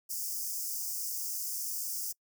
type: high-pass noise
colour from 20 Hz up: white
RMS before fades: -36 dBFS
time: 0.09-2.13 s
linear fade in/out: 20 ms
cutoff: 4900 Hz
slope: 96 dB/octave
effects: noise-tail reverb RT60 0.1 s tail -25 dB re dry